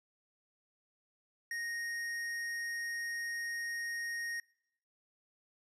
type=tone with tanh clipping; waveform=triangle; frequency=1864.7 Hz; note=A#6; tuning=in tune; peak=-38 dBFS; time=1.51-4.4 s; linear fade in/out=2 ms; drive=17 dB; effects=noise-tail reverb RT60 0.8 s tail -25 dB re dry + resampled to 32000 Hz